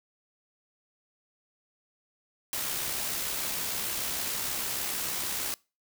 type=noise with amplitude modulation; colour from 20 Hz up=white; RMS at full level=-31 dBFS; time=2.53-5.54 s; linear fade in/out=0 ms; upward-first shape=sine; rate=66.6 Hz; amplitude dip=30%; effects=noise-tail reverb RT60 0.3 s tail -24 dB re dry